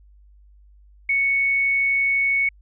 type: tone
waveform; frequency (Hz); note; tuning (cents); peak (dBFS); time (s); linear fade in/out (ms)
sine; 2217; C#7; 0; -17; 1.09-2.49; 5
effects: added 50 Hz sine -48 dBFS peak until 2.61 s